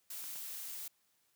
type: noise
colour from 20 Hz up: blue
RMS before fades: -44 dBFS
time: 0.1-0.88 s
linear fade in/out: 5 ms
type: clicks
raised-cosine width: 0.3 ms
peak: -38 dBFS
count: 2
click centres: 0.24 / 0.358 s
effects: white hiss -75 dBFS RMS until 1.35 s + high-pass 60 Hz 12 dB/octave